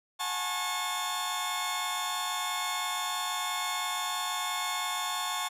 sawtooth tone cluster, 727 / 836 / 882 / 1090 / 3557 Hz, F#5 / G#5 / A5 / C#6 / A7, -31 / +11 / +4 / -29 / +18 cents, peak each -35 / -36 / -36 / -30 / -33 dBFS, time 0.19-5.49 s, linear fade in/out 20 ms, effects resampled to 32000 Hz

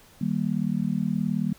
sine chord, Eb major, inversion none, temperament just, 155.56 / 194.45 / 233.3 Hz, Eb3 / G3 / Bb3, 0 / -14 / +2 cents, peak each -29 / -26 / -28 dBFS, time 0.21-1.53 s, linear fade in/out 5 ms, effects pink hiss -54 dBFS RMS until 1.58 s

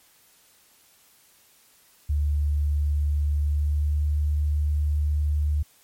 sine tone with pitch glide, 73.42 to 74.36 Hz, D2 to D2, 0 to +22 cents, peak -20 dBFS, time 2.09-5.63 s, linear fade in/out 10 ms, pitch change +22 cents, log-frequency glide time 3.42-4 s, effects white hiss -58 dBFS RMS until 5.83 s + MP3 64 kbps

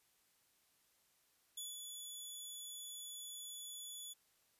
15% pulse tone with ADSR envelope, 3429 Hz, A7, 45 cents flat, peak -36 dBFS, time 1.57-4.14 s, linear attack 7 ms, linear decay 180 ms, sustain -4 dB, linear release 19 ms, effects white hiss -75 dBFS RMS until 4.59 s + resampled to 32000 Hz

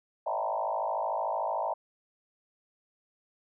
sine tone with frequency modulation, 777 Hz, G5, 16 cents flat, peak -28 dBFS, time 0.26-1.74 s, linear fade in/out 10 ms, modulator 53.5 Hz, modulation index 3.7, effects none

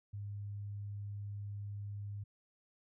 sine tone, 101.9 Hz, G#2, 32 cents flat, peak -40 dBFS, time 0.13-2.24 s, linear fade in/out 10 ms, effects none

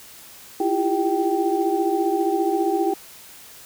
sine tone cluster, 329.9 / 344.8 / 398.1 / 780 Hz, E4 / F4 / G4 / G5, +1 / -22 / +27 / -9 cents, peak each -24 dBFS, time 0.6-2.94 s, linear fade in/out 5 ms, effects white hiss -44 dBFS RMS until 3.65 s

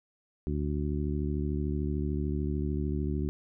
harmonic tone, 73.42 Hz, D2, in tune, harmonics 1 / 2 / 3 / 4 / 5, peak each -31 / -34 / -36 / -37 / -38 dBFS, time 0.47-3.29 s, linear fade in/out 0 ms, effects none

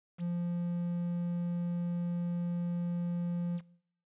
triangle tone with quantisation, 173.7 Hz, F3, 9 cents flat, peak -29 dBFS, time 0.18-3.61 s, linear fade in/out 50 ms, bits 9, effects noise-tail reverb RT60 0.7 s tail -21 dB re dry + resampled to 8000 Hz

